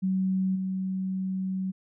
sine tone with level steps, 188.7 Hz, F#3, 34 cents sharp, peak -23 / -27 dBFS, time 0.02-1.72 s, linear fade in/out 20 ms, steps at 0.55 s, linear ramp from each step 10 ms, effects none

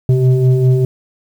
sine tone with frequency modulation, 130 Hz, C3, 11 cents flat, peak -8 dBFS, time 0.09-0.85 s, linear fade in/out 2 ms, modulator 255 Hz, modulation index 0.73, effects 7-bit

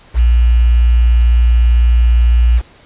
sine tone with quantisation, 59 Hz, A#1, 22 cents sharp, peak -6 dBFS, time 0.14-2.62 s, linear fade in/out 50 ms, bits 5, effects pink hiss -44 dBFS RMS until 2.85 s + resampled to 8000 Hz

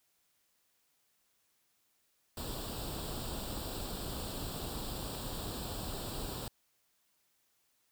pink noise with comb filter, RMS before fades -40 dBFS, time 2.37-6.48 s, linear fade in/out 2 ms, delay 0.24 ms, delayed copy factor +0.75, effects white hiss -75 dBFS RMS until 7.91 s

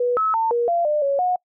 sine tone with pitch steps, 489 / 1294 / 901 / 475.2 / 687 / 599 / 557 / 726 Hz, B4 / E6 / A5 / A#4 / F5 / D5 / C#5 / F#5, -17 / -32 / +41 / +33 / -29 / +34 / +8 / -33 cents, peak -17 dBFS, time 0-1.36 s, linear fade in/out 5 ms, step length 170 ms, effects noise-tail reverb RT60 0.1 s tail -26 dB re dry

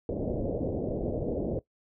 white low-pass noise, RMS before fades -31 dBFS, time 0.09-1.59 s, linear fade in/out 2 ms, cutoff 590 Hz, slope 48 dB/octave, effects noise-tail reverb RT60 0.1 s tail -17 dB re dry

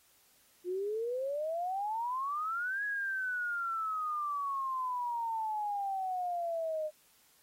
sine exponential two-way sweep, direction up then down, 349.2 to 1679 to 608 Hz, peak -32 dBFS, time 0.64-6.91 s, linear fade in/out 50 ms, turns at 2.84 s, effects white hiss -66 dBFS RMS until 7.42 s + AAC 48 kbps

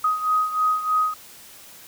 sine beating tone pair, 1254 / 1257.2 Hz, D#6 / D#6, +13 / +18 cents, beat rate 3.2 Hz, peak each -20 / -25 dBFS, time 0.04-1.14 s, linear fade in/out 5 ms, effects white hiss -45 dBFS RMS until 1.87 s

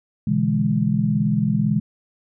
sine chord, E dominant seventh, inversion second, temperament equal, 123.47 / 146.83 / 164.81 / 207.7 Hz, B2 / D3 / E3 / G#3, 0 / 0 / 0 / 0 cents, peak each -24 / -24 / -23 / -20 dBFS, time 0.27-1.8 s, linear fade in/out 5 ms, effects none

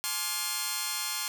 5% pulse chord, D half-diminished seventh, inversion second, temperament just, 845.8 / 1057.2 / 1174.7 / 1409.6 Hz, Ab5 / C6 / D6 / F6, +31 / +18 / 0 / +16 cents, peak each -26 / -23 / -27 / -25 dBFS, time 0.04-1.28 s, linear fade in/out 0 ms, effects none

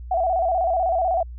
sine tone with vibrato, 706 Hz, F5, 19 cents sharp, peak -18 dBFS, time 0.11-1.23 s, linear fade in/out 5 ms, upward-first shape square, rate 16 Hz, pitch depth 95 cents each way, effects added 60 Hz sine -33 dBFS peak until 1.38 s

